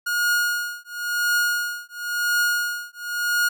45% pulse tone with tremolo, 1435 Hz, F6, 47 cents sharp, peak -17 dBFS, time 0.06-3.49 s, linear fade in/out 10 ms, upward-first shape triangle, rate 0.96 Hz, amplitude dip 100%, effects none

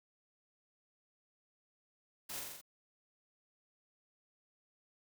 white noise with echo, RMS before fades -44 dBFS, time 2.29-2.4 s, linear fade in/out 10 ms, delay 43 ms, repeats 5, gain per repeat -2 dB, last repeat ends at 2.615 s, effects none

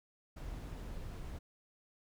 brown noise, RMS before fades -44 dBFS, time 0.36-1.39 s, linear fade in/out 10 ms, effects none

